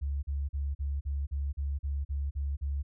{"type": "tone bursts", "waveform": "sine", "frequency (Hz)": 70.3, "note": "C#2", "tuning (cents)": 25, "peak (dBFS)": -29, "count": 11, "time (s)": [0.01, 2.83], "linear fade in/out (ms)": 20, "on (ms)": 220, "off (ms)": 40, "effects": []}